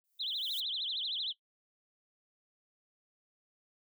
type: noise with exponential growth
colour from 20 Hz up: violet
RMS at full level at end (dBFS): -42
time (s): 0.04-0.6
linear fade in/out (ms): 0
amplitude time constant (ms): 120
type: tone with vibrato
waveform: sine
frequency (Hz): 3520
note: A7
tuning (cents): 0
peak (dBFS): -33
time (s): 0.19-1.33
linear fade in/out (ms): 20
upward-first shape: triangle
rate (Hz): 13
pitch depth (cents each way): 300
effects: noise-tail reverb RT60 0.1 s tail -18 dB re dry